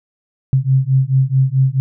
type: beating tone pair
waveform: sine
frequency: 130.6 / 135.2 Hz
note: C3 / C#3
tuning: -3 / -43 cents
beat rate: 4.6 Hz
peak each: -14 dBFS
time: 0.53-1.8 s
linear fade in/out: 0 ms
effects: none